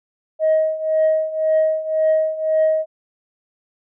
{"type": "tone with tremolo", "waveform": "sine", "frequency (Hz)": 630, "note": "D#5", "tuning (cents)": 21, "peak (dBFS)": -10, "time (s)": [0.39, 2.86], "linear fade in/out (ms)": 50, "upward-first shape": "triangle", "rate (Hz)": 1.9, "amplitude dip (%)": 85, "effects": ["tanh soft clip ceiling -10 dBFS"]}